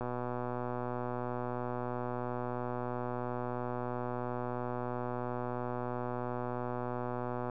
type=click train; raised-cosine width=1 ms; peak=-23 dBFS; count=922; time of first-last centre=0.01-7.498 s; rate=123 Hz; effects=none